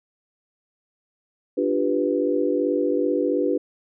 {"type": "chord", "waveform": "sine", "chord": "G dominant seventh", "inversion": "second", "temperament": "equal", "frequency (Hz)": [293.7, 349.2, 392, 493.9], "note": ["D4", "F4", "G4", "B4"], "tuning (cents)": [0, 0, 0, 0], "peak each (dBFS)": [-24, -26, -25, -24], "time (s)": [1.57, 3.58], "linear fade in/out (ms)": 10, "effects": []}